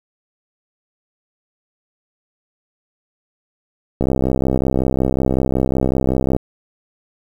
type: click train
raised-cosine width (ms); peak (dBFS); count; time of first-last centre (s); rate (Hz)
2; -4; 155; 4.01-6.365; 65.4
effects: 7-bit